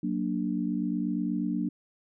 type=chord; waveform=sine; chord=Gb augmented; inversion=none; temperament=equal; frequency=185 / 233.1 / 293.7 Hz; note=Gb3 / Bb3 / D4; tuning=0 / 0 / 0 cents; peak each=-31 dBFS; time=0.03-1.69 s; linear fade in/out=5 ms; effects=none